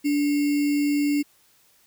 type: tone with sample-and-hold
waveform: sine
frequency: 290 Hz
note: D4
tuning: 22 cents flat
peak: -19 dBFS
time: 0.04-1.23 s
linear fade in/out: 20 ms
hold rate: 2450 Hz
effects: white hiss -60 dBFS RMS until 1.86 s